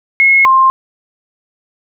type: tone pair in turn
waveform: sine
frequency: 2171 / 1055.8 Hz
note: C#7 / C6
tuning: -37 / +15 cents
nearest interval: octave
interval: 1248 cents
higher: first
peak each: -5 dBFS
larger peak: neither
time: 0.2-0.45 / 0.45-0.7 s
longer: neither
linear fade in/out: 0 ms
effects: none